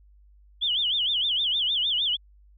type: tone with vibrato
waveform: sine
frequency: 3237 Hz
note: G#7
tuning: 45 cents flat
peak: -22 dBFS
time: 0.61-2.17 s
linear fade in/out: 20 ms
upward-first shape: sine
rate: 6.5 Hz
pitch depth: 200 cents each way
effects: added 50 Hz sine -52 dBFS peak until 2.57 s